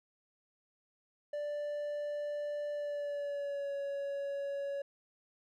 triangle tone with pitch glide, 587.3 to 560.8 Hz, D5 to C#5, 0 to +20 cents, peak -33 dBFS, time 1.33-4.82 s, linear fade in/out 5 ms, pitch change -80 cents, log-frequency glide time 2.72-3.73 s, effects none

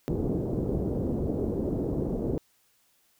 white low-pass noise, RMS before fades -29 dBFS, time 0.08-2.38 s, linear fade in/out 0 ms, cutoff 430 Hz, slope 24 dB/octave, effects white hiss -67 dBFS RMS until 3.19 s

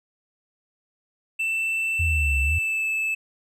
triangle tone with pitch glide, 2664 to 2621 Hz, E7 to E7, +18 to -11 cents, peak -21 dBFS, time 1.39-3.15 s, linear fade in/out 10 ms, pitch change -29 cents, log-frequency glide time 2.33-2.89 s
sine exponential two-way sweep, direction down then up, 86.2 to 67.2 to 86.2 Hz, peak -21 dBFS, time 1.99-2.59 s, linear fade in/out 10 ms, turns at 2.41 s
effects none

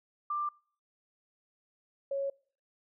sine tone pair in turn, 1185 / 552.5 Hz, D6 / C#5, +15 / -6 cents, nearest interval octave + minor second, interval 1321 cents, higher first, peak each -30 / -30 dBFS, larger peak neither, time 0.3-0.49 / 2.11-2.3 s, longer neither, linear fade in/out 5 ms, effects noise-tail reverb RT60 0.5 s tail -25 dB re dry

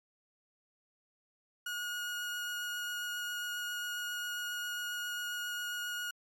30% pulse tone with vibrato, 1443 Hz, F#6, 44 cents flat, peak -33 dBFS, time 1.66-6.11 s, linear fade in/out 5 ms, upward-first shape triangle, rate 7.4 Hz, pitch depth 10 cents each way, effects MP3 96 kbps

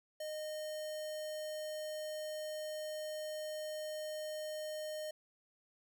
square tone with notch filter, 615 Hz, D#5, 20 cents flat, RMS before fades -42 dBFS, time 0.2-5.11 s, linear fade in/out 5 ms, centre 1500 Hz, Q 1.4, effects none

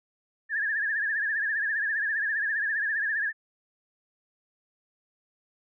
sine tone with vibrato, 1718 Hz, A6, 42 cents flat, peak -25 dBFS, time 0.49-3.33 s, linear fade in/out 50 ms, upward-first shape triangle, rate 15 Hz, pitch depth 120 cents each way, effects none

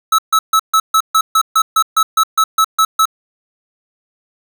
square tone bursts, 1300 Hz, E6, 24 cents flat, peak -9 dBFS, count 15, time 0.12-3.055 s, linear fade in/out 5 ms, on 65 ms, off 140 ms, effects none

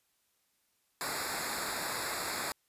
pink noise with comb filter, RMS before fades -36 dBFS, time 1.01-2.52 s, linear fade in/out 0 ms, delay 0.33 ms, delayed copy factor -1, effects white hiss -75 dBFS RMS until 2.68 s + resampled to 32000 Hz

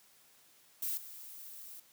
violet noise with level steps, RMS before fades -36 / -49 dBFS, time 0.82-1.8 s, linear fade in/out 5 ms, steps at 0.97 s, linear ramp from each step 5 ms, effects white hiss -64 dBFS RMS until 1.92 s + high-pass 100 Hz 12 dB/octave

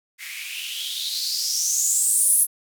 violet noise with band-pass filter sweep, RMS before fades -23 dBFS, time 0.18-2.47 s, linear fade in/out 50 ms, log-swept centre 2000 to 11000 Hz, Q 7, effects none

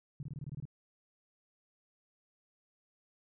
sine tone bursts, 141.5 Hz, C#3, 36 cents sharp, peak -38 dBFS, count 9, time 0.2-0.654 s, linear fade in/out 2 ms, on 30 ms, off 23 ms, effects none

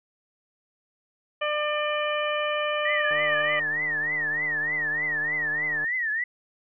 harmonic tone, 598 Hz, D5, 31 cents sharp, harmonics 1 / 2 / 3 / 4 / 5, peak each -27 / -30 / -32 / -33 / -34 dBFS, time 1.41-3.6 s, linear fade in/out 10 ms
sine tone with vibrato, 1864.7 Hz, A#6, in tune, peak -24 dBFS, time 2.85-6.24 s, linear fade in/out 5 ms, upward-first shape triangle, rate 3.3 Hz, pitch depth 180 cents each way
click train, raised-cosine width 1 ms, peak -28 dBFS, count 411, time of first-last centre 3.11-5.843 s, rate 150 Hz
effects none

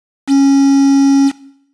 triangle tone with quantisation, 275.4 Hz, C#4, 11 cents flat, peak -4 dBFS, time 0.27-1.32 s, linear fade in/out 50 ms, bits 4, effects noise-tail reverb RT60 0.7 s tail -18 dB re dry + resampled to 22050 Hz

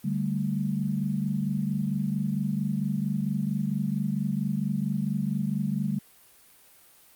sine chord, D suspended fourth, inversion none, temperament just, 146.83 / 195.78 / 220.2 Hz, D3 / G3 / A3, 0 / -2 / +2 cents, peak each -30 / -28 / -31 dBFS, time 0.04-5.99 s, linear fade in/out 10 ms, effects white hiss -56 dBFS RMS until 7.15 s + Opus 32 kbps

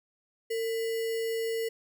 sine tone with sample-and-hold, 453.1 Hz, A#4, 49 cents flat, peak -28 dBFS, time 0.5-1.69 s, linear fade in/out 10 ms, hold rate 2450 Hz, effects none

